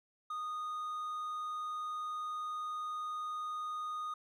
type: tone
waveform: triangle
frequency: 1235 Hz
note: D#6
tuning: 13 cents flat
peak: -35 dBFS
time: 0.3-4.14 s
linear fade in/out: 5 ms
effects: none